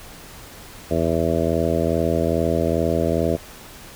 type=harmonic tone; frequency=82.41 Hz; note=E2; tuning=in tune; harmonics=1 / 2 / 3 / 4 / 5 / 6 / 7 / 8; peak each=-26 / -26 / -26 / -26 / -26 / -26 / -26 / -26 dBFS; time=0.9-3.37 s; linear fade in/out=20 ms; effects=pink hiss -41 dBFS RMS until 3.95 s